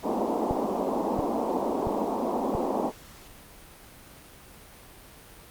pink band-pass noise, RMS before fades -28 dBFS, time 0.02-2.92 s, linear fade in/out 50 ms, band 210 to 1000 Hz, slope 48 dB/octave
click train, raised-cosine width 5 ms, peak -19 dBFS, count 4, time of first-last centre 0.51-2.551 s, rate 1.47 Hz
effects pink hiss -49 dBFS RMS until 5.5 s + Opus 48 kbps

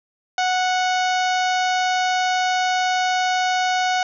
harmonic tone, 737 Hz, F#5, 7 cents flat, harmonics 1 / 2 / 3 / 4 / 5 / 6 / 7 / 8 / 9, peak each -19 / -25 / -29 / -31 / -33 / -35 / -36 / -37 / -38 dBFS, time 0.38-4.03 s, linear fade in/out 2 ms, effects none

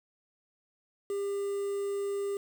triangle tone with quantisation, 400 Hz, G4, 35 cents sharp, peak -28 dBFS, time 1.1-2.37 s, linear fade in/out 2 ms, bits 8, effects none

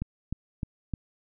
click train, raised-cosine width 5 ms, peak -18 dBFS, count 4, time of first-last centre 0.02-0.937 s, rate 3.27 Hz, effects none

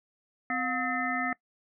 harmonic tone with a mistuned harmonic, 256.5 Hz, C4, 34 cents flat, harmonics 1 / 3 / 5 / 7 / 8, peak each -34 / -34 / -34 / -34 / -34 dBFS, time 0.5-1.33 s, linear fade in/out 2 ms, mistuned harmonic 3, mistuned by -120 cents, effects noise-tail reverb RT60 0.1 s tail -22 dB re dry

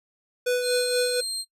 square tone with tremolo, 494.7 Hz, B4, 3 cents sharp, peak -21 dBFS, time 0.46-1.21 s, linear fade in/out 10 ms, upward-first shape sine, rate 4.2 Hz, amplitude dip 45%
30% pulse tone, 4186 Hz, C8, in tune, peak -25 dBFS, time 0.61-1.45 s, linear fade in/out 50 ms
effects noise-tail reverb RT60 0.1 s tail -20 dB re dry + resampled to 32000 Hz

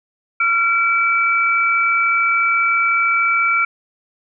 sine tone pair together, 1371.8 / 2307 Hz, F6 / D7, -31 / -31 cents, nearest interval major sixth, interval 900 cents, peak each -16 dBFS, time 0.4-3.65 s, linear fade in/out 5 ms, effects none

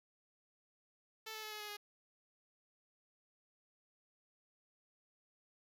5% pulse tone with pitch steps, 440 / 434.7 / 429.5 / 424.3 / 419.2 / 414.1 Hz, A4 / A4 / A4 / G#4 / G#4 / G#4, 0 / -21 / -42 / +37 / +16 / -5 cents, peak -33 dBFS, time 1.26-1.77 s, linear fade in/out 10 ms, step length 85 ms, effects none

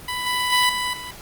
15% pulse tone with level steps, 993 Hz, B5, 9 cents sharp, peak -18 / -14 / -9 / -16 / -26 dBFS, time 0.08-1.11 s, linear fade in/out 5 ms, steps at 0.26 / 0.52 / 0.69 / 0.93 s, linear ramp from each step 5 ms, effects pink hiss -41 dBFS RMS until 1.21 s + Opus 24 kbps

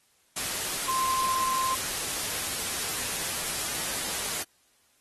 sine tone in noise, 1046.5 Hz, C6, in tune, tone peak -26 dBFS, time 0.88-1.75 s, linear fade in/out 5 ms, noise white, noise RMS -31 dBFS, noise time 0.36-4.43 s, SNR +2 dB, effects white hiss -66 dBFS RMS until 5 s + AAC 32 kbps

